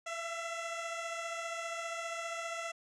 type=beating tone pair; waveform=15% pulse; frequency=667 / 682 Hz; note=E5 / F5; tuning=+20 / -41 cents; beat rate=15 Hz; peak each=-32 / -38 dBFS; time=0.06-2.72 s; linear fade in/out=10 ms; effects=resampled to 22050 Hz